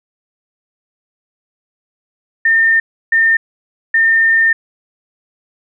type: tone bursts at uneven times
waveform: sine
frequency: 1812 Hz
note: A#6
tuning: 50 cents flat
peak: -8 dBFS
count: 3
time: 2.45-2.8 / 3.12-3.37 / 3.94-4.53 s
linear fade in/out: 5 ms
effects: none